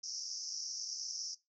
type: band-pass noise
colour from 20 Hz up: white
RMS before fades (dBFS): -42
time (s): 0.03-1.35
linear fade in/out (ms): 10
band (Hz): 5100 to 6000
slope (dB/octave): 96
effects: noise-tail reverb RT60 0.2 s tail -18 dB re dry